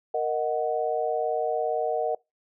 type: chord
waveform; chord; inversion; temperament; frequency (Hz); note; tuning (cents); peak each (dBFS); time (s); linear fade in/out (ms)
sine; D# minor; second; equal; 466.2 / 622.3 / 740; A#4 / D#5 / F#5; 0 / 0 / 0; -28; 0.14-2.15; 5
effects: noise-tail reverb RT60 0.2 s tail -24 dB re dry